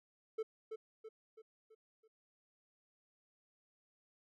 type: tone with echo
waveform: triangle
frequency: 440 Hz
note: A4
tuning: in tune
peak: -33 dBFS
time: 0.38-0.43 s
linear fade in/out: 10 ms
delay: 330 ms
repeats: 5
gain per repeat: -6 dB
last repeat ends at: 2.08 s
effects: MP3 96 kbps